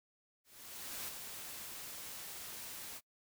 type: noise with ADSR envelope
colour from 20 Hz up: white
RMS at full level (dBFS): -42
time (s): 0.44-3.01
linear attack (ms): 640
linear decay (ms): 14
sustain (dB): -5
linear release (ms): 45
effects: noise-tail reverb RT60 0.1 s tail -25 dB re dry